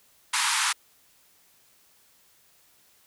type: band-pass noise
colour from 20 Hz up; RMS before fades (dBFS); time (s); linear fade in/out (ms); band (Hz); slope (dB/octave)
pink; -25; 0.33-0.73; 10; 850 to 11000; 96
effects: white hiss -61 dBFS RMS until 3.06 s